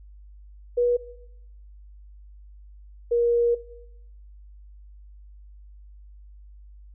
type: tone pair in turn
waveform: sine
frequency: 484.3 / 473.5 Hz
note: B4 / A#4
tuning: -34 / +27 cents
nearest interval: unison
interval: 39 cents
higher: first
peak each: -18 dBFS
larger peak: neither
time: 0.77-0.97 / 3.11-3.55 s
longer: second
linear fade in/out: 10 ms
effects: noise-tail reverb RT60 0.8 s tail -17 dB re dry + added 50 Hz sine -44 dBFS peak until 6.94 s